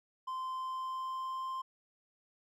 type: tone with pitch glide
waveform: triangle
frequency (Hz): 1037 to 1047.8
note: C6 to C6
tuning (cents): -16 to +2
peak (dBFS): -34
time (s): 0.27-1.62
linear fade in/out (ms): 10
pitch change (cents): +18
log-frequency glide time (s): 0.52-1.5
effects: none